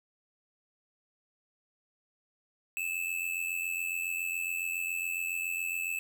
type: tone with amplitude modulation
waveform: square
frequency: 2618 Hz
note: E7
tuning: 13 cents flat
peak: -29 dBFS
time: 2.77-5.99 s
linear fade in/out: 0 ms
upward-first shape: sine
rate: 87.2 Hz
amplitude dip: 70%
effects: none